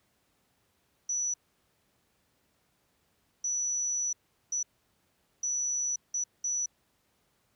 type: tone bursts at uneven times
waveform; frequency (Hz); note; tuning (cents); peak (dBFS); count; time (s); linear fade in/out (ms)
sine; 5920; F#8; 0; -28; 6; 1.09-1.34 / 3.44-4.13 / 4.52-4.63 / 5.43-5.96 / 6.14-6.24 / 6.44-6.66; 5
effects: pink hiss -72 dBFS RMS until 7.55 s + high-pass 60 Hz 12 dB/octave